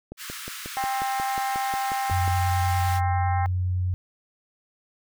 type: click train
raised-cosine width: 2 ms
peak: -23 dBFS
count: 13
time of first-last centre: 0.12-2.278 s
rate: 5.56 Hz
type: high-pass noise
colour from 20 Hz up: pink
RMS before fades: -37 dBFS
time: 0.17-3.01 s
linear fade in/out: 50 ms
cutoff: 1200 Hz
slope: 48 dB/octave
type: harmonic tone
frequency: 263.8 Hz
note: C4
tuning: 14 cents sharp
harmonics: 3 / 4 / 5 / 6 / 7 / 8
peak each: -25 / -35 / -38 / -41 / -39 / -41 dBFS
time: 0.77-3.46 s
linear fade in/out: 0 ms
type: tone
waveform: sine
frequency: 91 Hz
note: F#2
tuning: 28 cents flat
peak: -22 dBFS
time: 2.11-3.94 s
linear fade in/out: 0 ms
effects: none

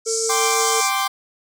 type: band-pass noise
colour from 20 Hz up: white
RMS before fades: -24 dBFS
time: 0.05-0.91 s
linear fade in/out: 50 ms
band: 5100 to 8200 Hz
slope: 48 dB/octave
type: tone with tremolo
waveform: triangle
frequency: 449.7 Hz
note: A4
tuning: 38 cents sharp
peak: -20 dBFS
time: 0.06-0.81 s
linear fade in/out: 10 ms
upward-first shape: sine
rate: 5.9 Hz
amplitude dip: 25%
type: chord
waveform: sawtooth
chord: G suspended fourth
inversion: none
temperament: equal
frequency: 784 / 1046.5 / 1174.7 Hz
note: G5 / C6 / D6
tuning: 0 / 0 / 0 cents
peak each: -20 / -20 / -19 dBFS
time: 0.29-1.08 s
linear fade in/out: 10 ms
effects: none

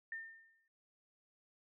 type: tone with exponential decay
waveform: sine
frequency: 1810 Hz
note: A6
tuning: 48 cents sharp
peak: -39 dBFS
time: 0.12-0.68 s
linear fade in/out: 2 ms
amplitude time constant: 120 ms
effects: none

